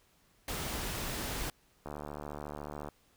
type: noise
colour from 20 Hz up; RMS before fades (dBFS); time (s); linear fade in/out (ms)
pink; -37; 0.48-1.5; 2
type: click train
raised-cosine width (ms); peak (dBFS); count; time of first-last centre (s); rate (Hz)
1; -27; 77; 1.86-2.887; 74
effects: pink hiss -68 dBFS RMS until 3.16 s